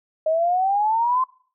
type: exponential sweep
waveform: sine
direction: up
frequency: 622.3 to 1046.5 Hz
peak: -17 dBFS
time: 0.26-1.24 s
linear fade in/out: 5 ms
effects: noise-tail reverb RT60 0.5 s tail -24 dB re dry